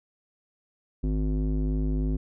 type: tone with low-pass filter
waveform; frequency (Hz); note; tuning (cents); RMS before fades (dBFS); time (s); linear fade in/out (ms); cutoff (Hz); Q
square; 51.6; G#1; -10; -26; 1.03-2.17; 10; 290; 2.4
effects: none